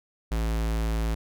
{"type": "tone", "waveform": "square", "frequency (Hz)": 55.3, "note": "A1", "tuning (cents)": 9, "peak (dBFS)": -25, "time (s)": [0.31, 1.15], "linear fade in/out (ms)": 10, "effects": []}